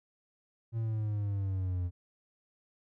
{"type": "exponential sweep", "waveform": "triangle", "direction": "down", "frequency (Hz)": [115.5, 87.31], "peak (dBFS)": -28, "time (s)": [0.72, 1.91], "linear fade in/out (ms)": 50, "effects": []}